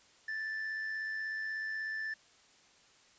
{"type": "tone with amplitude modulation", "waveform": "triangle", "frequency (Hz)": 1760, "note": "A6", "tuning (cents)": 0, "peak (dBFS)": -32, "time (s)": [0.28, 2.14], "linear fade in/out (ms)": 5, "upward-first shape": "sine", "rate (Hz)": 96.4, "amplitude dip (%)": 35, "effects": ["white hiss -63 dBFS RMS until 3.18 s", "resampled to 16000 Hz"]}